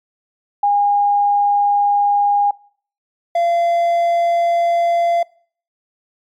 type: tone pair in turn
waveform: sine / triangle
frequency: 815 / 685.3 Hz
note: G#5 / F5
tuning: -33 / -33 cents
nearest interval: minor third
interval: 300 cents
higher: first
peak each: -11 dBFS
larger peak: neither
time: 0.63-2.51 / 3.35-5.23 s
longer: neither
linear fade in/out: 5 ms
effects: noise-tail reverb RT60 0.5 s tail -23 dB re dry + MP3 96 kbps